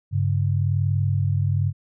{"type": "tone pair together", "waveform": "sine", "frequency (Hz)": [98.99, 140], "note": ["G2", "C#3"], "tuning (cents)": [17, 18], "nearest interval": "tritone", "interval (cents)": 601, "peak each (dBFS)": [-20, -23], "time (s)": [0.11, 1.73], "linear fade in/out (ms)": 50, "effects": []}